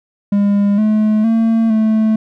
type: tone with pitch steps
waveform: triangle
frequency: 202.4 / 214.6 / 226 / 218.7 Hz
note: G#3 / A3 / A3 / A3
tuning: -44 / -43 / +47 / -10 cents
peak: -8 dBFS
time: 0.32-2.16 s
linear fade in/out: 5 ms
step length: 460 ms
effects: none